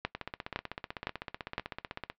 two click trains, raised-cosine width 0.3 ms, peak -20 / -14 dBFS, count 32 / 4, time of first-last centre 0.15-2.1 / 0.05-1.581 s, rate 15.9 / 1.96 Hz, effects noise-tail reverb RT60 0.1 s tail -18 dB re dry + low-pass 4000 Hz 12 dB/octave

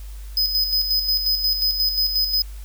square tone with tremolo, 5030 Hz, D#8, 18 cents sharp, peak -17 dBFS, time 0.37-2.42 s, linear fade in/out 2 ms, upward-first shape square, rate 5.6 Hz, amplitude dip 50%, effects added 50 Hz sine -32 dBFS peak until 2.64 s + white hiss -49 dBFS RMS until 2.64 s

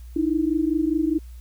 sine tone pair together, 302.8 / 327.7 Hz, D#4 / E4, -47 / -10 cents, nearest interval minor second, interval 137 cents, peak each -22 dBFS, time 0.16-1.19 s, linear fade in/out 5 ms, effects added 60 Hz sine -37 dBFS peak until 1.4 s + white hiss -58 dBFS RMS until 1.4 s

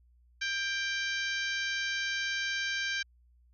harmonic tone with a mistuned harmonic, 783 Hz, G5, 2 cents flat, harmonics 2 / 3 / 4 / 5 / 6 / 7 / 8, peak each -33 / -37 / -39 / -41 / -43 / -44 / -45 dBFS, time 0.41-3.03 s, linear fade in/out 10 ms, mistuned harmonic 2, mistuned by +27 cents, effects added 60 Hz sine -60 dBFS peak until 3.53 s

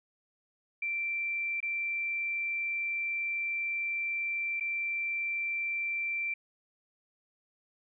sine tone with dropouts, 2349 Hz, D7, in tune, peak -30 dBFS, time 0.82-6.34 s, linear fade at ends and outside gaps 5 ms, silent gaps 1.604-1.627 / 4.599-4.607 s, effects none

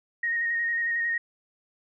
sine tone with vibrato, 1864.7 Hz, A#6, in tune, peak -24 dBFS, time 0.23-1.18 s, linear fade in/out 5 ms, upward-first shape square, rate 11 Hz, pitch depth 16 cents each way, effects none

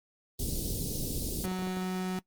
pink band-stop noise, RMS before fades -33 dBFS, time 0.39-1.46 s, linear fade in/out 5 ms, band 440 to 4300 Hz, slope 24 dB/octave
clicks, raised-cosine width 2 ms, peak -29 dBFS, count 12, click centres 1.035 / 1.179 / 1.223 / 1.289 / 1.37 / 1.406 / 1.476 / 1.516 / 1.591 / 1.621 / 1.671 / 1.77 s
35% pulse tone, 185 Hz, F#3, in tune, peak -29 dBFS, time 1.44-2.19 s, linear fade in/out 2 ms
effects noise-tail reverb RT60 0.1 s tail -23 dB re dry + Opus 24 kbps

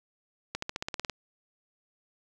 accelerating click train, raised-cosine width 0.2 ms, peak -15 dBFS, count 10, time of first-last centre 0.55-1.097 s, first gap 74 ms, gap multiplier 0.95, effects none

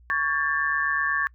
sine tone cluster, 1121 / 1617 / 1765 Hz, C#6 / G#6 / A6, +19 / -47 / +5 cents, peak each -27 / -27 / -25 dBFS, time 0.1-1.27 s, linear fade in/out 0 ms, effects noise-tail reverb RT60 0.1 s tail -26 dB re dry + added 60 Hz sine -50 dBFS peak until 1.34 s

